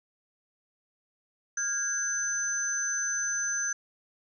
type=tone cluster; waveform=sine; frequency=1419 / 1634 / 6110 Hz; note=F6 / G#6 / G8; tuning=+27 / -29 / -45 cents; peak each=-37 / -33 / -29 dBFS; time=1.57-3.73 s; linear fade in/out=5 ms; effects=none